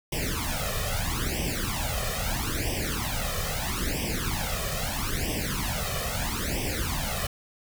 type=noise with flanger; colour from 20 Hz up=pink; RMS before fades=-29 dBFS; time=0.12-7.27 s; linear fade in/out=5 ms; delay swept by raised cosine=0.36 to 1.66 ms; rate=0.77 Hz; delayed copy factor=+0.95; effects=none